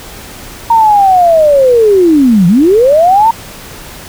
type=linear two-way sweep; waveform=sine; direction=down then up; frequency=932.3 to 164.6 to 932.3 Hz; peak=-3 dBFS; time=0.7-3.31 s; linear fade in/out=5 ms; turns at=2.47 s; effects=pink hiss -29 dBFS RMS until 4.08 s